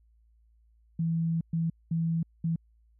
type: tone bursts at uneven times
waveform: sine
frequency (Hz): 164.81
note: E3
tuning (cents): 0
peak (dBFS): -25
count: 4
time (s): 0.99-1.41 / 1.53-1.7 / 1.91-2.23 / 2.44-2.56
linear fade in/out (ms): 5
effects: added 56 Hz sine -60 dBFS peak until 2.99 s